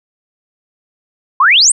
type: exponential sweep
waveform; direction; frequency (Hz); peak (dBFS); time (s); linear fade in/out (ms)
sine; up; 987.8 to 9030; -5; 1.4-1.72; 5
effects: none

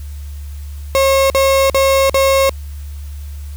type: tone bursts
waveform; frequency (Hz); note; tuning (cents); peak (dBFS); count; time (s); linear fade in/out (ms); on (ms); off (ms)
35% pulse; 541; C#5; -42; -8; 4; 0.95-2.494; 0; 350; 48
effects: added 72 Hz sine -25 dBFS peak until 3.56 s + white hiss -45 dBFS RMS until 3.56 s

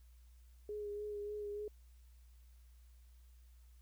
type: tone with vibrato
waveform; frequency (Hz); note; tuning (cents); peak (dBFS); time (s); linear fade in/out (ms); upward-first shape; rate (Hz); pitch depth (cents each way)
sine; 415.1; G#4; -1; -40; 0.69-1.68; 2; sine; 3.4; 23
effects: added 60 Hz sine -58 dBFS peak until 3.81 s + white hiss -75 dBFS RMS until 3.81 s

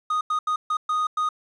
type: tone bursts at uneven times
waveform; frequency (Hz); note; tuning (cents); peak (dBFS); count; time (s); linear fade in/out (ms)
triangle; 1241; D#6; -5; -19; 6; 0.1-0.21 / 0.3-0.39 / 0.47-0.56 / 0.7-0.77 / 0.89-1.07 / 1.17-1.29; 5
effects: resampled to 22050 Hz + 9-bit

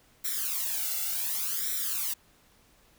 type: noise with flanger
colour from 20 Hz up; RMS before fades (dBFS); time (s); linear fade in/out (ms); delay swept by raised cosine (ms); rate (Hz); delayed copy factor
blue; -31; 0.24-2.14; 10; 0.53 to 1.45; 0.68; +1
effects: pink hiss -62 dBFS RMS until 2.98 s

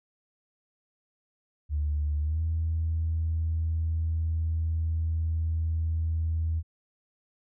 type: tone with pitch glide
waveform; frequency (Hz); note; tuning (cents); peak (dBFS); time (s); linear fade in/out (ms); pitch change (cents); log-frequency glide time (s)
sine; 74.3 to 81.02; D2 to E2; +21 to -29; -24; 1.69-6.63; 50; +150; 2.21-2.41
effects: tanh soft clip ceiling -20 dBFS

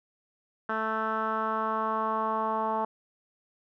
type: tone with low-pass filter sweep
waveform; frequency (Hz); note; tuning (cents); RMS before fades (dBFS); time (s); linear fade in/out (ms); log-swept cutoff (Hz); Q
10% pulse; 220; A3; 0; -29; 0.69-2.85; 5; 1500 to 960; 3.8
effects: none

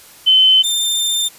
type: tone pair in turn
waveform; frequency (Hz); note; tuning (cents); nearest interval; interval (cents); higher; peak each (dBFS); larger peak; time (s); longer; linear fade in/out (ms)
sine / sawtooth; 3058 / 3593; G7 / A7; -44 / +36; minor third; 280; second; -7 / -12; first; 0.26-0.63 / 0.63-1.29; second; 20
effects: white hiss -42 dBFS RMS until 1.38 s + resampled to 32000 Hz

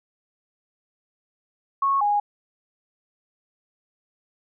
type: tone pair in turn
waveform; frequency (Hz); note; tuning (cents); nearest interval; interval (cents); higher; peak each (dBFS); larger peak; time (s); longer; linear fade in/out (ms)
sine; 1100 / 824.1; C#6 / G#5; -14 / -14; perfect fourth; 500; first; -18; neither; 1.82-2.01 / 2.01-2.2; neither; 5
effects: none

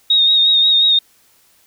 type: tone with vibrato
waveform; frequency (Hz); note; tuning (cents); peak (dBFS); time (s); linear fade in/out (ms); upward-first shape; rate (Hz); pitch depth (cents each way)
sine; 3729; A#7; 0; -9; 0.1-0.99; 5; sine; 5.6; 34
effects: white hiss -54 dBFS RMS until 1.66 s

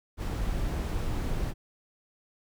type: noise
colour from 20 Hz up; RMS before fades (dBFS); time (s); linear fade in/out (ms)
brown; -30; 0.17-1.54; 50
effects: none

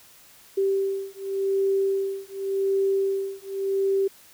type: beating tone pair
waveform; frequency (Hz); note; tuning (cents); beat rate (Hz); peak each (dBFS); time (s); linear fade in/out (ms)
sine; 389.8 / 390.68; G4 / G4; -10 / -6; 0.88; -25; 0.57-4.08; 10
effects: white hiss -52 dBFS RMS until 4.33 s

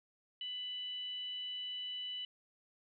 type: tone with frequency modulation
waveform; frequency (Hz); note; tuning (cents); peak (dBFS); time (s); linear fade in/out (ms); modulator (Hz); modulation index
sine; 2974; F#7; +8; -39; 0.41-2.25; 2; 965; 0.21
effects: none

